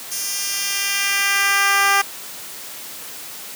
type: tone with high-pass filter sweep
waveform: 10% pulse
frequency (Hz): 397.6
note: G4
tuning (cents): +25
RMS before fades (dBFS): -19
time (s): 0.11-2.02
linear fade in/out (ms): 10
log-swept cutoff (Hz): 6800 to 860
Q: 1
effects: white hiss -34 dBFS RMS until 3.55 s + high-pass 150 Hz 12 dB/octave